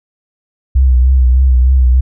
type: tone with vibrato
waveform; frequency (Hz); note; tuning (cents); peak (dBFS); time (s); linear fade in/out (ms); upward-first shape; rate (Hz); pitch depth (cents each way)
sine; 63.9; C2; -40; -5; 0.75-2.01; 10; triangle; 3.3; 68
effects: none